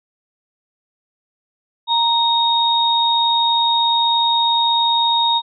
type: tone pair together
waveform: sine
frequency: 932.3 / 3729 Hz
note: A#5 / A#7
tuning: 0 / 0 cents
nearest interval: 2 octaves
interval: 2400 cents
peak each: -16 dBFS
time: 1.87-5.42 s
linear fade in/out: 50 ms
effects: none